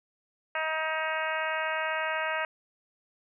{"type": "harmonic tone with a mistuned harmonic", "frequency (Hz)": 316.1, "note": "D#4", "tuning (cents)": 27, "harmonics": [2, 3, 4, 5, 6, 7, 8, 9], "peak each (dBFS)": [-34, -35, -36, -34, -36, -39, -39, -42], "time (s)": [0.55, 2.45], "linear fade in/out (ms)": 2, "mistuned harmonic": 9, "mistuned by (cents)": -25, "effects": []}